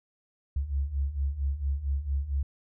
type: beating tone pair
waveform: sine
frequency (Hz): 66.8 / 71.2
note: C2 / C#2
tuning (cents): +36 / +47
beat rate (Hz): 4.4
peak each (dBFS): -32 / -28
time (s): 0.56-2.43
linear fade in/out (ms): 5
effects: none